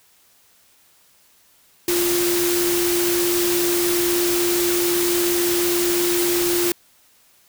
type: tone in noise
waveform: sine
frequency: 349.2 Hz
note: F4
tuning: in tune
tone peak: -19 dBFS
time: 1.88-6.72 s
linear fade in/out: 2 ms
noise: white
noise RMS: -23 dBFS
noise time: 1.88-6.72 s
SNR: +1 dB
effects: white hiss -56 dBFS RMS until 7.48 s